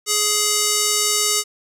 square tone with band-pass filter, 418.7 Hz, G#4, 14 cents sharp, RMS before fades -19 dBFS, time 0.06-1.44 s, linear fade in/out 50 ms, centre 7200 Hz, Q 1.5, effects none

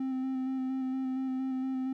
triangle tone with vibrato, 261.6 Hz, C4, in tune, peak -28 dBFS, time 0-1.93 s, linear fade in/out 5 ms, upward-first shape square, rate 4.3 Hz, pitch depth 14 cents each way, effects none

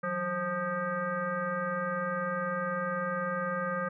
sine tone with frequency modulation, 880 Hz, A5, in tune, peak -29 dBFS, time 0.03-3.89 s, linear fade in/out 10 ms, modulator 348 Hz, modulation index 2.2, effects none

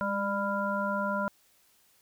harmonic tone with a mistuned harmonic, 199 Hz, G3, 26 cents sharp, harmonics 1 / 3 / 5 / 7, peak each -33 / -33 / -33 / -33 dBFS, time 0.01-1.28 s, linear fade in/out 0 ms, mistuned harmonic 1, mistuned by +32 cents, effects white hiss -65 dBFS RMS until 2.01 s

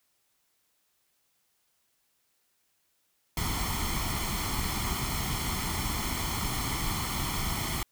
pink noise with comb filter, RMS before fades -31 dBFS, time 3.37-7.83 s, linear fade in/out 2 ms, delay 0.93 ms, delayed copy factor +0.7, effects white hiss -73 dBFS RMS until 7.91 s

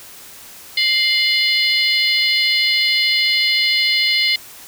harmonic tone with a mistuned harmonic, 698.5 Hz, F5, in tune, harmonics 3 / 4 / 5 / 6 / 7, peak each -18 / -21 / -23 / -18 / -24 dBFS, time 0.77-4.36 s, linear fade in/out 5 ms, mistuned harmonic 4, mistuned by +96 cents, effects white hiss -39 dBFS RMS until 4.67 s

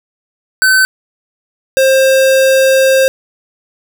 square tone pair in turn, 1527 / 530.9 Hz, G6 / C5, -46 / +25 cents, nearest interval octave + tritone, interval 1829 cents, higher first, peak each -7 dBFS, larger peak neither, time 0.62-0.85 / 1.77-3.08 s, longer second, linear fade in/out 0 ms, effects none

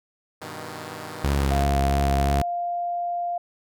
5% pulse chord, G augmented, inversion none, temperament equal, 98 / 123.47 / 155.56 Hz, G2 / B2 / D#3, 0 / 0 / 0 cents, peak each -28 / -28 / -26 dBFS, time 0.41-1.64 s, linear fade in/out 10 ms
sawtooth tone with vibrato, 69.3 Hz, C#2, in tune, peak -16 dBFS, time 1.24-2.42 s, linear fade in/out 5 ms, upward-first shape sine, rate 3 Hz, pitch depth 25 cents each way
sine tone, 698.5 Hz, F5, in tune, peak -24 dBFS, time 1.51-3.38 s, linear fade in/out 5 ms
effects none

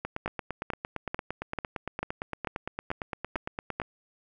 two click trains, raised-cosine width 0.5 ms, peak -15 / -17 dBFS, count 9 / 34, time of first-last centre 0.26-3.8 / 0.05-3.817 s, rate 2.26 / 8.76 Hz, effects none

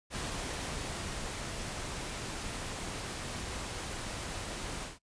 pink noise with ADSR envelope, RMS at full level -37 dBFS, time 0.1-4.99 s, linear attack 51 ms, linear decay 1200 ms, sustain -2 dB, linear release 170 ms, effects noise-tail reverb RT60 0.1 s tail -22 dB re dry + resampled to 22050 Hz

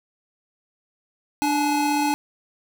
square tone pair together, 295.1 / 849 Hz, D4 / G#5, +8 / +38 cents, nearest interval octave + tritone, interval 1830 cents, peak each -23 dBFS, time 1.42-2.14 s, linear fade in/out 0 ms, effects none

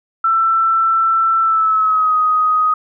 sine tone with pitch glide, 1335 to 1252.8 Hz, E6 to D#6, +22 to +11 cents, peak -11 dBFS, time 0.24-2.74 s, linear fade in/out 5 ms, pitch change -111 cents, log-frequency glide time 1.41-2.16 s, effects none

